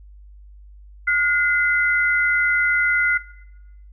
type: tone pair together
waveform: sine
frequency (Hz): 1436 / 2047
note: F6 / C7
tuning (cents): +48 / -38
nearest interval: tritone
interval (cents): 614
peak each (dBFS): -18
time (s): 1.07-3.18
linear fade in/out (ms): 10
effects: noise-tail reverb RT60 1.0 s tail -20 dB re dry + added 50 Hz sine -41 dBFS peak until 3.92 s